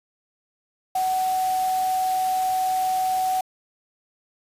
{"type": "tone in noise", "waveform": "sine", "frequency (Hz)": 749, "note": "F#5", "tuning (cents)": 21, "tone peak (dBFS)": -20, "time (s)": [0.95, 3.41], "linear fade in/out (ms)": 5, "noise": "white", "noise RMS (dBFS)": -36, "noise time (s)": [0.95, 3.41], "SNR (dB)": 13, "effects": ["resampled to 32000 Hz"]}